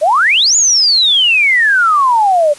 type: exponential two-way sweep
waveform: sine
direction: up then down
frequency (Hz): 568 to 7040 to 568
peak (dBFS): -7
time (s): 0.01-2.54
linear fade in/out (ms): 20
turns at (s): 0.56
effects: white hiss -36 dBFS RMS until 2.58 s + resampled to 24000 Hz